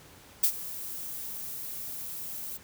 violet noise with ADSR envelope, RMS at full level -21 dBFS, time 0.43-2.58 s, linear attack 8 ms, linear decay 75 ms, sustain -17 dB, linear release 20 ms, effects pink hiss -53 dBFS RMS until 2.63 s + high-pass 60 Hz 12 dB/octave

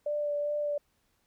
sine tone with vibrato, 587.3 Hz, D5, in tune, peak -28 dBFS, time 0.06-0.78 s, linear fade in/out 5 ms, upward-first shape sine, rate 2.5 Hz, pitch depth 14 cents each way, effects pink hiss -73 dBFS RMS until 1.26 s

